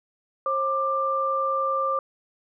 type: tone pair together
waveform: sine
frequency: 537 / 1184.8 Hz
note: C5 / D6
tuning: +45 / +15 cents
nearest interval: octave + major second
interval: 1370 cents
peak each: -27 / -23 dBFS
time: 0.46-1.99 s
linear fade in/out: 2 ms
effects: none